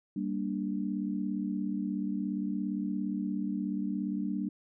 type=chord; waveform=sine; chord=G minor; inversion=none; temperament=equal; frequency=196 / 233.1 / 293.7 Hz; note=G3 / Bb3 / D4; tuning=0 / 0 / 0 cents; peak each=-33 / -36 / -35 dBFS; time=0.16-4.49 s; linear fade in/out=5 ms; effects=none